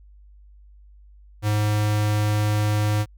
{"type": "tone with notch filter", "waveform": "square", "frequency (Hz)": 105.4, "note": "G#2", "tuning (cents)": 26, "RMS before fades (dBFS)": -21, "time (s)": [1.42, 3.06], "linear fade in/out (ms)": 50, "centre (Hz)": 240, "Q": 1.8, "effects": ["added 50 Hz sine -46 dBFS peak until 3.17 s"]}